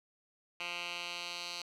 10% pulse tone with band-pass filter sweep, 174.2 Hz, F3, 4 cents flat, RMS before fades -41 dBFS, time 0.6-1.62 s, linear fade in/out 2 ms, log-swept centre 2700 to 4100 Hz, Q 2.2, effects none

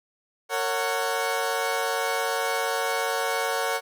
20% pulse chord, F# major, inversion first, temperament equal with one note detuned, 457.1 / 554.4 / 740 Hz, A#4 / C#5 / F#5, -34 / 0 / 0 cents, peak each -24 dBFS, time 0.49-3.81 s, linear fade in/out 50 ms, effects none

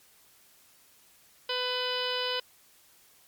harmonic tone, 499.8 Hz, B4, 21 cents sharp, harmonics 1 / 2 / 3 / 4 / 5 / 6 / 7 / 8 / 9 / 10, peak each -34 / -37 / -38 / -43 / -41 / -33 / -42 / -38 / -45 / -39 dBFS, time 1.49-2.4 s, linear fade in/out 5 ms, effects white hiss -60 dBFS RMS until 3.27 s + MP3 96 kbps

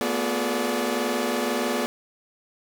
sawtooth tone cluster, 225.1 / 246.9 / 358.2 / 424.6 / 581 Hz, A3 / B3 / F4 / G#4 / D5, +40 / 0 / +44 / +38 / -19 cents, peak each -29 / -24 / -27 / -26 / -26 dBFS, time 0.01-1.86 s, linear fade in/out 0 ms, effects none

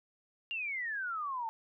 sine exponential sweep, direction down, 2836 to 877 Hz, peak -34 dBFS, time 0.51-1.49 s, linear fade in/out 0 ms, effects none

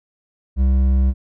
triangle tone with hard clipping, 65.5 Hz, C2, 2 cents sharp, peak -14 dBFS, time 0.56-1.14 s, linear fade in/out 50 ms, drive 10 dB, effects none

